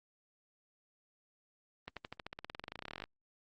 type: accelerating click train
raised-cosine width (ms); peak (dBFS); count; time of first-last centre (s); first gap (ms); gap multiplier
0.3; -26; 27; 1.88-3.04; 87; 0.94
effects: Opus 24 kbps